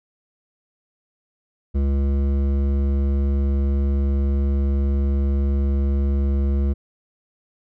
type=tone with hard clipping; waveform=sine; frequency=69.3 Hz; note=C#2; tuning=in tune; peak=-19 dBFS; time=1.74-6.74 s; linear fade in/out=20 ms; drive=12 dB; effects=none